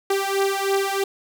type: beating tone pair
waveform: sawtooth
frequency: 390.7 / 393.8 Hz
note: G4 / G4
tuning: -6 / +8 cents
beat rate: 3.1 Hz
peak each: -19 dBFS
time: 0.1-1.04 s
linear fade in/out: 5 ms
effects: none